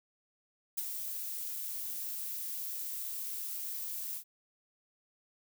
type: noise with ADSR envelope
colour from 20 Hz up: violet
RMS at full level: -32 dBFS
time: 0.77-4.24 s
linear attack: 13 ms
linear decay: 30 ms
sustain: -7 dB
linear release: 83 ms
effects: none